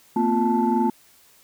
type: tone cluster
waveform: sine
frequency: 229.2 / 252.2 / 350.1 / 877 Hz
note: A#3 / B3 / F4 / A5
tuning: -29 / +36 / +4 / -6 cents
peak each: -21 / -24 / -24 / -22 dBFS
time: 0.16-0.9 s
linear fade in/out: 5 ms
effects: tanh soft clip ceiling -10 dBFS + white hiss -55 dBFS RMS until 1.43 s